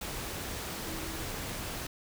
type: tone in noise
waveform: sine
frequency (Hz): 322.5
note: E4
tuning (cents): -38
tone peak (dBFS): -43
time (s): 0.86-1.23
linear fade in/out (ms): 5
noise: pink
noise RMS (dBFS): -38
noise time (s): 0.01-1.87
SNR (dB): -8
effects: none